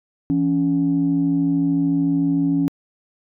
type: tone pair together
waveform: sine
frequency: 166.49 / 280 Hz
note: E3 / C#4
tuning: +18 / +18 cents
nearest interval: major sixth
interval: 900 cents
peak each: -21 / -16 dBFS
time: 0.3-2.68 s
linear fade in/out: 0 ms
effects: tanh soft clip ceiling -10 dBFS